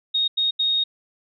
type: tone bursts at uneven times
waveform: sine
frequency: 3729 Hz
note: A#7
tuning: in tune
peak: -18 dBFS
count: 3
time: 0.14-0.28 / 0.37-0.51 / 0.59-0.84 s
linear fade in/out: 10 ms
effects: none